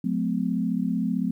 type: tone cluster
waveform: sine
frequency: 180 / 215.5 / 253.6 Hz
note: F#3 / A3 / B3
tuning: -47 / -36 / +46 cents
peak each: -27 dBFS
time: 0.04-1.31 s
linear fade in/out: 5 ms
effects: 10-bit